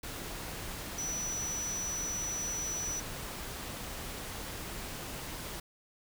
sine tone in noise, 5920 Hz, F#8, in tune, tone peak -34 dBFS, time 0.98-3 s, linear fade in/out 5 ms, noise pink, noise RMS -41 dBFS, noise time 0.03-5.6 s, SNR +4 dB, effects none

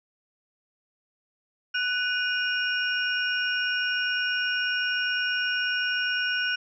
sine tone cluster, 1487 / 2461 / 2851 / 5530 Hz, F#6 / D#7 / F7 / F8, +8 / -20 / +35 / -18 cents, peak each -26 / -34 / -30 / -35 dBFS, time 1.74-6.56 s, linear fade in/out 10 ms, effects none

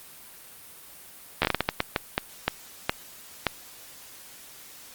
slowing click train, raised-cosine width 0.3 ms, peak -5 dBFS, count 14, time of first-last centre 1.42-3.467 s, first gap 12 ms, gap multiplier 1.38, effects white hiss -47 dBFS RMS until 4.94 s + Opus 32 kbps

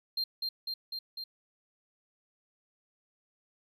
triangle tone with echo, 4186 Hz, C8, in tune, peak -28 dBFS, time 0.17-0.24 s, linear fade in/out 5 ms, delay 250 ms, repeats 4, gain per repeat -2 dB, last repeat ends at 1.24 s, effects none

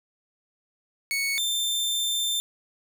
sawtooth tone pair in turn, 2217 / 3575 Hz, C#7 / A7, 0 / +27 cents, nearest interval minor sixth, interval 827 cents, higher second, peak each -21 / -21 dBFS, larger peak neither, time 1.11-1.38 / 1.38-2.4 s, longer second, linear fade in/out 0 ms, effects none

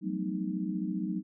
sine tone cluster, 176.2 / 190.8 / 222.7 / 255 / 310.4 Hz, F3 / G3 / A3 / C4 / D#4, +16 / -47 / +21 / -44 / -4 cents, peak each -40 / -33 / -39 / -40 / -36 dBFS, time 0.01-1.23 s, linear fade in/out 50 ms, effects none

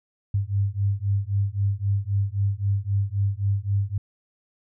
sine beating tone pair, 98 / 101.8 Hz, G2 / G#2, 0 / -34 cents, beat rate 3.8 Hz, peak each -24 dBFS, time 0.34-3.98 s, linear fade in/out 5 ms, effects none

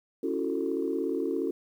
sine chord, F# minor seventh, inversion second, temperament just, 277.5 / 333 / 370 / 444 Hz, C#4 / E4 / F#4 / A4, +2 / +18 / 0 / +16 cents, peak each -32 dBFS, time 0.23-1.51 s, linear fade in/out 5 ms, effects tanh soft clip ceiling -17 dBFS + 10-bit

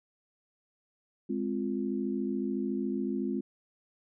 sine chord, F minor, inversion first, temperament equal, 207.7 / 261.6 / 349.2 Hz, Ab3 / C4 / F4, 0 / 0 / 0 cents, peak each -33 / -33 / -35 dBFS, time 1.29-3.41 s, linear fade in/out 10 ms, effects none

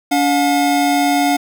square tone pair together, 285.2 / 717.8 Hz, C#4 / F5, +49 / +47 cents, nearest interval octave + major third, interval 1598 cents, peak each -16 dBFS, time 0.11-1.37 s, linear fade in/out 10 ms, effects none

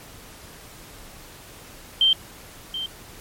sine tone with echo, 3136 Hz, G7, in tune, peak -14 dBFS, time 2.01-2.13 s, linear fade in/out 2 ms, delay 730 ms, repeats 1, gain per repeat -12 dB, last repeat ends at 2.86 s, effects pink hiss -44 dBFS RMS until 3.2 s + MP3 64 kbps

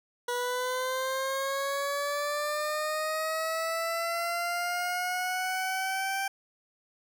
20% pulse linear sweep, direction up, 485 to 784 Hz, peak -24 dBFS, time 0.28-6.28 s, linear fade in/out 5 ms, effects none

